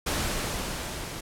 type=noise with level ramp; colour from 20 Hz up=pink; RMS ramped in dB=-27 to -37 dBFS; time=0.06-1.21 s; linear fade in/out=10 ms; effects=low-pass 12000 Hz 12 dB/octave